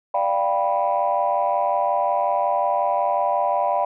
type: chord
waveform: sine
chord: G dominant seventh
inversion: second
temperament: equal with one note detuned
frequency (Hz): 587.3 / 698.5 / 784 / 982.1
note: D5 / F5 / G5 / B5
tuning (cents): 0 / 0 / 0 / -10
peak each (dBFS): -23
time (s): 0.14-3.85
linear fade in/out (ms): 5
effects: tanh soft clip ceiling -10 dBFS